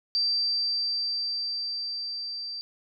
sine tone with level ramp, 4680 Hz, D8, 7 cents flat, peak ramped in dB -22 to -33 dBFS, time 0.15-2.61 s, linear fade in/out 0 ms, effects none

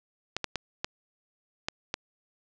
clicks, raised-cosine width 0.2 ms, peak -12 dBFS, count 6, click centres 0.366 / 0.443 / 0.557 / 0.845 / 1.685 / 1.941 s, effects resampled to 16000 Hz + 7-bit

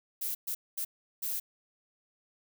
violet noise bursts at uneven times, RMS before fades -34 dBFS, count 4, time 0.21-0.35 / 0.47-0.55 / 0.77-0.85 / 1.22-1.4 s, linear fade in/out 10 ms, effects none

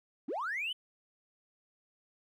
triangle linear sweep, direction up, 216.3 to 3109 Hz, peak -30 dBFS, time 0.28-0.73 s, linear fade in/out 10 ms, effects tanh soft clip ceiling -30 dBFS

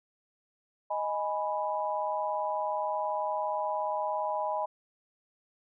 sine chord, G# minor, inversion second, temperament equal, 622.3 / 830.6 / 987.8 Hz, D#5 / G#5 / B5, 0 / 0 / 0 cents, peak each -33 dBFS, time 0.9-4.66 s, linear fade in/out 10 ms, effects none

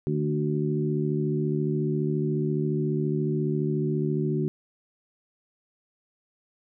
harmonic tone with a mistuned harmonic, 74.4 Hz, D2, 23 cents sharp, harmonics 2 / 3 / 4 / 5, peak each -26 / -31 / -32 / -29 dBFS, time 0.07-4.48 s, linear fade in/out 0 ms, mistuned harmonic 2, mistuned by +23 cents, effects none

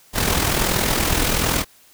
pink noise with amplitude modulation, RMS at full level -17 dBFS, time 0.13-1.65 s, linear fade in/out 50 ms, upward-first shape sine, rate 41.3 Hz, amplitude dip 55%, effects white hiss -52 dBFS RMS until 1.93 s

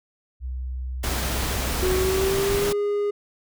sine tone, 63.6 Hz, C2, 48 cents flat, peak -27 dBFS, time 0.4-2.28 s, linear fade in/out 50 ms
pink noise, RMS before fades -27 dBFS, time 1.03-2.73 s, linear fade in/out 10 ms
triangle tone with pitch glide, 370 to 410.5 Hz, F#4 to G#4, 0 to -20 cents, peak -19 dBFS, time 1.82-3.11 s, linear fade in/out 10 ms, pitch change +180 cents, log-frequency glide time 1.93-2.74 s
effects none

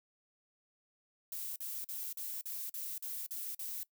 violet noise bursts, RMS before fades -41 dBFS, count 9, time 1.32-3.832 s, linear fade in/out 2 ms, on 240 ms, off 44 ms, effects noise-tail reverb RT60 0.1 s tail -21 dB re dry

